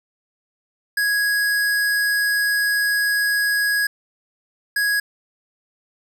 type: tone bursts at uneven times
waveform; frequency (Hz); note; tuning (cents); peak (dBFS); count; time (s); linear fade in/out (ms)
square; 1661.2; G#6; 0; -18; 2; 0.97-3.87 / 4.76-5; 5
effects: none